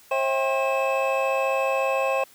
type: tone cluster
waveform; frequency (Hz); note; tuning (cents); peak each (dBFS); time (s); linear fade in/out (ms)
triangle; 536 / 650 / 795 / 1069 / 2602; C5 / E5 / G5 / C6 / E7; +42 / -24 / +24 / +37 / -23; -22 / -28 / -27 / -27 / -28; 0.11-2.24; 5
effects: white hiss -53 dBFS RMS until 2.34 s